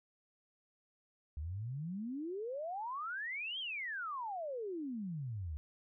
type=exponential two-way sweep; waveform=sine; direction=up then down; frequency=70.6 to 3281 to 70.6 Hz; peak=-38 dBFS; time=1.37-5.57 s; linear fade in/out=0 ms; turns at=3.59 s; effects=none